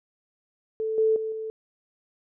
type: tone with level steps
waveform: sine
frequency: 440 Hz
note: A4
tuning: in tune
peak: -25 / -18 / -27 / -30 dBFS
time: 0.8-1.5 s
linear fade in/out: 0 ms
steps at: 0.98 / 1.16 / 1.32 s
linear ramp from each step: 2 ms
effects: none